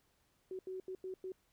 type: tone bursts at uneven times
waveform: sine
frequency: 374.6 Hz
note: F#4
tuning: 21 cents sharp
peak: -40 dBFS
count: 5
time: 0.51-0.59 / 0.67-0.8 / 0.88-0.95 / 1.04-1.14 / 1.24-1.32 s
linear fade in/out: 2 ms
effects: pink hiss -75 dBFS RMS until 1.52 s

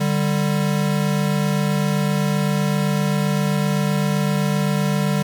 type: tone pair together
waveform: square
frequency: 148.26 / 196 Hz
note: D3 / G3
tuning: +17 / 0 cents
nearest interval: perfect fourth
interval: 483 cents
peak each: -21 dBFS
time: 0-5.23 s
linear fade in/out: 10 ms
effects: 9-bit

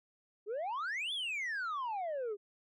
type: exponential two-way sweep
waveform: sine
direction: up then down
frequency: 392 to 3520 to 392 Hz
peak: -32 dBFS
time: 0.46-2.37 s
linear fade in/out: 50 ms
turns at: 1.13 s
effects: tanh soft clip ceiling -34 dBFS

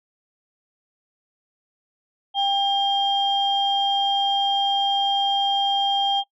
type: tone pair together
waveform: sine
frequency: 794 / 3205 Hz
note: G5 / G7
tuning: +22 / +38 cents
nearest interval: 2 octaves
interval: 2416 cents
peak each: -20 dBFS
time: 2.34-6.24 s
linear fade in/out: 50 ms
effects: noise-tail reverb RT60 0.1 s tail -22 dB re dry + tanh soft clip ceiling -11 dBFS

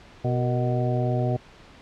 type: harmonic tone with a mistuned harmonic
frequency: 124 Hz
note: B2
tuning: 7 cents sharp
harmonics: 1 / 2 / 3 / 4 / 5 / 6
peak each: -23 / -31 / -31 / -34 / -30 / -33 dBFS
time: 0.24-1.37 s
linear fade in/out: 10 ms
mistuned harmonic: 4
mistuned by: -89 cents
effects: pink hiss -49 dBFS RMS until 1.81 s + low-pass 4000 Hz 12 dB/octave

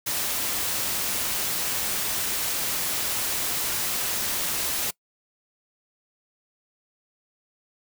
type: noise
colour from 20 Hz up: white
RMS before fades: -27 dBFS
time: 0.06-4.91 s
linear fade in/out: 10 ms
effects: noise-tail reverb RT60 0.1 s tail -23 dB re dry

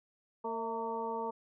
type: harmonic tone with a mistuned harmonic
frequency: 228.1 Hz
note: A#3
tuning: 37 cents flat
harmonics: 1 / 2 / 3 / 4 / 5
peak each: -44 / -38 / -45 / -37 / -45 dBFS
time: 0.44-1.31 s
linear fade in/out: 10 ms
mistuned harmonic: 3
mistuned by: -69 cents
effects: none

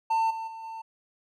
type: tone with level steps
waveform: triangle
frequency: 897 Hz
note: A5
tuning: 33 cents sharp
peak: -20 / -30 / -36 / -34 dBFS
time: 0.1-0.82 s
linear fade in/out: 10 ms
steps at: 0.3 / 0.47 / 0.63 s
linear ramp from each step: 10 ms
effects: none

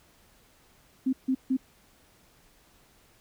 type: tone bursts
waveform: sine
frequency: 261.6 Hz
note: C4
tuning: in tune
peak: -22 dBFS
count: 3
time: 1.06-1.57 s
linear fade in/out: 10 ms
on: 70 ms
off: 150 ms
effects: pink hiss -61 dBFS RMS until 3.2 s

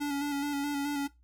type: tone with vibrato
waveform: square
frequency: 285.7 Hz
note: D4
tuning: 48 cents flat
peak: -30 dBFS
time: 0-1.08 s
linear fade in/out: 20 ms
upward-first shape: square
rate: 4.7 Hz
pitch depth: 27 cents each way
effects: noise-tail reverb RT60 0.2 s tail -18 dB re dry + added 60 Hz sine -59 dBFS peak until 1.23 s

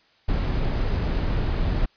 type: noise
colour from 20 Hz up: brown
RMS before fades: -23 dBFS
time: 0.28-1.86 s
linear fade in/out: 10 ms
effects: white hiss -60 dBFS RMS until 1.96 s + resampled to 11025 Hz

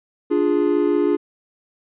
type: chord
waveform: triangle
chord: D diminished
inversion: none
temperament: equal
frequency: 293.7 / 349.2 / 415.3 Hz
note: D4 / F4 / Ab4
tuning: 0 / 0 / 0 cents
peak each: -18 dBFS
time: 0.3-1.17 s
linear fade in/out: 20 ms
effects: resampled to 8000 Hz

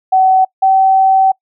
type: tone pair in turn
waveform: sine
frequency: 756 / 767 Hz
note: F#5 / G5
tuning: +37 / -38 cents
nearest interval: unison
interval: 25 cents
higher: second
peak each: -6 dBFS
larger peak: neither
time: 0.12-0.45 / 0.62-1.32 s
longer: second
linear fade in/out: 10 ms
effects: noise-tail reverb RT60 0.1 s tail -25 dB re dry

